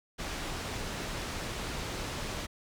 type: low-pass noise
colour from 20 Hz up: pink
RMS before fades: -37 dBFS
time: 0.18-2.47 s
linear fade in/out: 20 ms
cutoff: 7100 Hz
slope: 12 dB/octave
effects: none